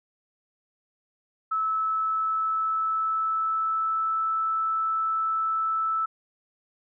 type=tone with pitch glide; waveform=sine; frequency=1303 to 1315.1 Hz; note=E6 to E6; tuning=-20 to -4 cents; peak=-23 dBFS; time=1.51-6.06 s; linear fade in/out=10 ms; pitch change=+16 cents; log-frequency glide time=1.63-4.2 s; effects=none